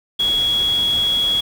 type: tone in noise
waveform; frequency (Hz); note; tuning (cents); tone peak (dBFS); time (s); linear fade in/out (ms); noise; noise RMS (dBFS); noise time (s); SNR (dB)
sine; 3338; G#7; +8; -15; 0.19-1.41; 10; pink; -32; 0.19-1.41; +14
effects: none